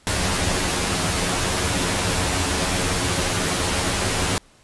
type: noise with comb filter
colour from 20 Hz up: pink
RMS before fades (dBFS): -22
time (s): 0.07-4.38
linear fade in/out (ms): 0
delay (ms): 11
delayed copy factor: +0.75
effects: pink hiss -54 dBFS RMS until 4.63 s + resampled to 24000 Hz